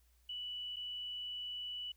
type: tone with dropouts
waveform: sine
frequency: 2960 Hz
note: F#7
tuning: in tune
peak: -40 dBFS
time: 0.29-1.92 s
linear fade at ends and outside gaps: 5 ms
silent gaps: 0.761-0.766 s
effects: added 60 Hz sine -67 dBFS peak until 1.96 s + white hiss -75 dBFS RMS until 1.96 s